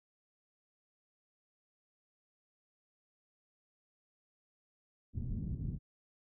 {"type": "low-pass noise", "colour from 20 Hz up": "white", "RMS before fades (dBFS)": -38, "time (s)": [5.13, 5.79], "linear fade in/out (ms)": 50, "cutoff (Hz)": 190, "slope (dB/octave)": 24, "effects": []}